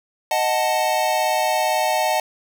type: chord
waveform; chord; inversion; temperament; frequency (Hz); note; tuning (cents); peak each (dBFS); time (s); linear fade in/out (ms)
square; D# diminished; none; equal; 622.3 / 740 / 880; D#5 / F#5 / A5; 0 / 0 / 0; -23; 0.31-2.2; 2
effects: none